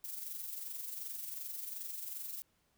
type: noise with amplitude modulation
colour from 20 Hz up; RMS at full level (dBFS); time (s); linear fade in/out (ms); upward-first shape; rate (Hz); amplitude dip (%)
violet; -41; 0.04-2.42; 0; sine; 22.7; 50
effects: pink hiss -75 dBFS RMS until 2.77 s